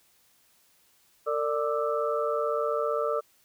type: tone cluster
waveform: sine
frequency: 454.4 / 590 / 1183 / 1318 Hz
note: A#4 / D5 / D6 / E6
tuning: -44 / +8 / +12 / -1 cents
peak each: -29 / -29 / -33 / -33 dBFS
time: 1.26-3.21 s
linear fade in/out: 20 ms
effects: white hiss -64 dBFS RMS until 3.44 s